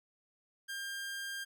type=tone; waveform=sawtooth; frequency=1600 Hz; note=G6; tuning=35 cents sharp; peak=-35 dBFS; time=0.68-1.45 s; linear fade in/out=20 ms; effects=none